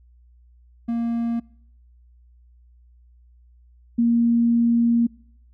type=tone pair in turn; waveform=triangle / sine; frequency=233.1 / 234.3 Hz; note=A#3 / A#3; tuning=0 / +9 cents; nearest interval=unison; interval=9 cents; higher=second; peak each=-19 / -15 dBFS; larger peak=second; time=0.88-1.4 / 3.98-5.07 s; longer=second; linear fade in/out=10 ms; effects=noise-tail reverb RT60 0.7 s tail -25 dB re dry + added 60 Hz sine -50 dBFS peak until 5.53 s